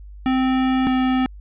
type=tone pair in turn; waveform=square; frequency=260 / 257.9 Hz; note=C4 / C4; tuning=-11 / -25 cents; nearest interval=unison; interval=14 cents; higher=first; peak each=-17 dBFS; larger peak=neither; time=0.26-0.87 / 0.87-1.26 s; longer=first; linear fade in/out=0 ms; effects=added 50 Hz sine -36 dBFS peak until 1.4 s + resampled to 8000 Hz